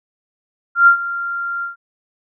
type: tone with ADSR envelope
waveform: sine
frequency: 1388 Hz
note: F6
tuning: 11 cents flat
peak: -4 dBFS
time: 0.75-1.76 s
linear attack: 120 ms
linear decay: 96 ms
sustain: -16 dB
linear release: 130 ms
effects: none